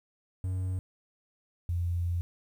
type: tone pair in turn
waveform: triangle / sine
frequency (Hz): 92.8 / 86.71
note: F#2 / F2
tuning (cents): +6 / -12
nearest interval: minor second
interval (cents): 118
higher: first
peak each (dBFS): -27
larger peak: neither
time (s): 0.44-0.79 / 1.69-2.21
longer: second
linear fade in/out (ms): 0
effects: 10-bit